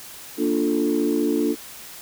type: chord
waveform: sine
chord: Bb major seventh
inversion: none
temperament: equal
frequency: 233.1 / 293.7 / 349.2 / 440 Hz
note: Bb3 / D4 / F4 / A4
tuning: 0 / 0 / 0 / 0 cents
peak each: -25 / -21 / -24 / -25 dBFS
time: 0.37-1.56 s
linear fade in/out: 50 ms
effects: tanh soft clip ceiling -11 dBFS + white hiss -40 dBFS RMS until 2.01 s